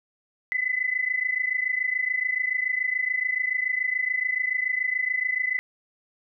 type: tone pair together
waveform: sine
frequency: 2000 / 2027 Hz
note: B6 / B6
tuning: +21 / +45 cents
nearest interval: unison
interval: 24 cents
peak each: -26 dBFS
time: 0.52-5.59 s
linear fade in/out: 0 ms
effects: none